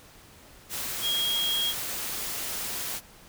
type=tone in noise; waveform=sine; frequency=3269 Hz; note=G#7; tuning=28 cents flat; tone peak=-25 dBFS; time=1.01-1.74 s; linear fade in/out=50 ms; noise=white; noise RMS=-33 dBFS; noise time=0.69-3.01 s; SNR=+5 dB; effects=pink hiss -52 dBFS RMS until 3.28 s